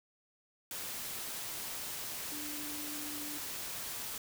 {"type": "tone in noise", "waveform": "sine", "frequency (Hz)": 296.6, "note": "D4", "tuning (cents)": 17, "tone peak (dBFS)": -45, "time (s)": [2.32, 3.38], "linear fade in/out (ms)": 2, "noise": "white", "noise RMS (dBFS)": -41, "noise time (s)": [0.71, 4.18], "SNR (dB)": -7, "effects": []}